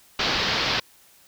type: low-pass noise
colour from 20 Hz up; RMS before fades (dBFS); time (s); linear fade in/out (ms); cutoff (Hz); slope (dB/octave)
white; -24; 0.19-0.8; 5; 5000; 48
effects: white hiss -55 dBFS RMS until 1.27 s